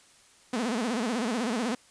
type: tone with vibrato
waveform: sawtooth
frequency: 233.3 Hz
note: A#3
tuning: 2 cents sharp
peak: -23 dBFS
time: 0.53-1.75 s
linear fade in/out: 5 ms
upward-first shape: sine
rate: 16 Hz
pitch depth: 180 cents each way
effects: white hiss -58 dBFS RMS until 1.9 s + resampled to 22050 Hz